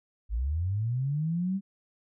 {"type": "linear sweep", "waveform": "sine", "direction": "up", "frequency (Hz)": [49.49, 198.8], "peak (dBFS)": -26, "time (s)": [0.29, 1.61], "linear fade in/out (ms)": 50, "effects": []}